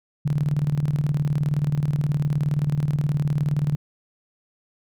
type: tone with tremolo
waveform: sine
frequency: 146.83 Hz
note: D3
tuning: in tune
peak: -17 dBFS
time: 0.25-3.76 s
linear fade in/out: 10 ms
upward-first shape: square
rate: 19 Hz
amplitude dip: 65%
effects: none